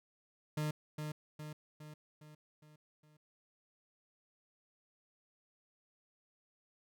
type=tone with echo; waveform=40% pulse; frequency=151.8 Hz; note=D#3; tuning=42 cents flat; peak=-33 dBFS; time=0.57-0.71 s; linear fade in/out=5 ms; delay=410 ms; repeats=6; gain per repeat=-5 dB; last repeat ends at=3.17 s; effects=none